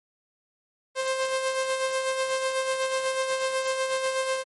sawtooth tone with tremolo, 526 Hz, C5, 9 cents sharp, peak -19 dBFS, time 0.95-4.44 s, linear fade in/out 50 ms, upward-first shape sine, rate 8.1 Hz, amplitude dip 45%, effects MP3 48 kbps

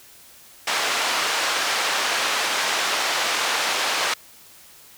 pink band-pass noise, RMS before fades -23 dBFS, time 0.67-4.14 s, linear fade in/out 5 ms, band 800 to 6000 Hz, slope 12 dB/octave, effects white hiss -48 dBFS RMS until 4.97 s

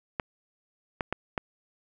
clicks, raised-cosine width 0.5 ms, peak -13 dBFS, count 4, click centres 0.198 / 1.008 / 1.126 / 1.378 s, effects none

